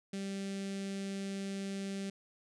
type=tone with notch filter; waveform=sawtooth; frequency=196 Hz; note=G3; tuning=in tune; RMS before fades=-39 dBFS; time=0.13-2.1 s; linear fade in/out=5 ms; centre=1000 Hz; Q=0.58; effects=resampled to 22050 Hz

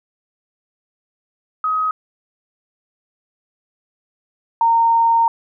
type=tone pair in turn; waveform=sine; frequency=1264 / 920.3 Hz; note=D#6 / A#5; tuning=+27 / -22 cents; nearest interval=perfect fourth; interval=549 cents; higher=first; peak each=-16 / -11 dBFS; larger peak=second; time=1.64-1.91 / 4.61-5.28 s; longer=second; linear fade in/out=2 ms; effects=none

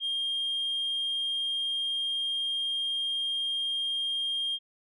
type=tone; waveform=sine; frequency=3216 Hz; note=G7; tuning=44 cents sharp; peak=-26 dBFS; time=0-4.59 s; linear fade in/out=50 ms; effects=tanh soft clip ceiling -25 dBFS

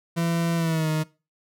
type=tone with pitch glide; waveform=40% pulse; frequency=168 to 155.85 Hz; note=E3 to D#3; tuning=+33 to +3 cents; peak=-21 dBFS; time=0.16-1.04 s; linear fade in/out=20 ms; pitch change=-130 cents; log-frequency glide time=0.56-0.89 s; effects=noise-tail reverb RT60 0.3 s tail -21 dB re dry

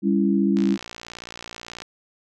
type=chord; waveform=sine; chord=C# diminished; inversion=second; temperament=just; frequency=199.57 / 277.2 / 332.6 Hz; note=G3 / C#4 / E4; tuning=+31 / 0 / +16 cents; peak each=-19 / -23 / -23 dBFS; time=0.02-0.78 s; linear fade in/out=50 ms
type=click train; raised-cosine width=0.2 ms; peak=-18 dBFS; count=74; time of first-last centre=0.57-1.82 s; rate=58.4 Hz
effects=none

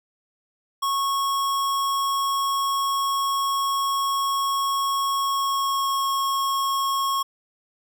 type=tone with pitch glide; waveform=square; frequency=1100 to 1092.4 Hz; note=C#6 to C#6; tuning=-14 to -26 cents; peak=-22 dBFS; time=0.82-7.23 s; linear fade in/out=10 ms; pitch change=-12 cents; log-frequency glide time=5.21-6.02 s; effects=none

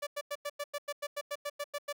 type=tone bursts; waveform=sawtooth; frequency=580 Hz; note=D5; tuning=22 cents flat; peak=-30 dBFS; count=14; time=0.02-1.928 s; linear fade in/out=10 ms; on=49 ms; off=94 ms; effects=none

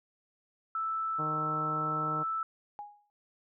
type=tone; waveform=sine; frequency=1318.5 Hz; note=E6; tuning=in tune; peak=-30 dBFS; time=0.75-2.43 s; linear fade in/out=2 ms
type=harmonic tone; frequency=154.3 Hz; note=D#3; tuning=14 cents flat; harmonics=1 / 2 / 3 / 4 / 5 / 6 / 7; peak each=-38 / -41 / -43 / -44 / -45 / -46 / -46 dBFS; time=1.18-2.24 s; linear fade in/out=20 ms
type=tone with exponential decay; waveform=sine; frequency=826 Hz; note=G#5; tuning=10 cents flat; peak=-36 dBFS; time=2.79-3.1 s; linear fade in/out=0 ms; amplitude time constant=66 ms
effects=none

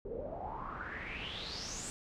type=noise with low-pass filter sweep; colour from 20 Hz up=pink; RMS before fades=-42 dBFS; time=0.05-1.9 s; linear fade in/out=0 ms; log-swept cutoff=420 to 8200 Hz; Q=7.3; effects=none

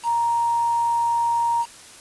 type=tone with quantisation; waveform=sine; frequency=936 Hz; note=A#5; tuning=7 cents sharp; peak=-18 dBFS; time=0.03-1.66 s; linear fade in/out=50 ms; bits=6; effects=white hiss -44 dBFS RMS until 2 s + resampled to 24000 Hz

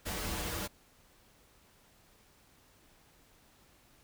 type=noise with comb filter; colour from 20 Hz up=pink; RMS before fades=-37 dBFS; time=0.05-0.68 s; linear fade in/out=20 ms; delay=7.5 ms; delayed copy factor=-0.6; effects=pink hiss -64 dBFS RMS until 4.03 s

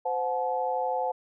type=tone cluster; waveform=sine; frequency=516 / 730 / 862 Hz; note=C5 / F#5 / A5; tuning=-24 / -24 / -36 cents; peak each=-30 dBFS; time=0.05-1.12 s; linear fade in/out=10 ms; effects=none

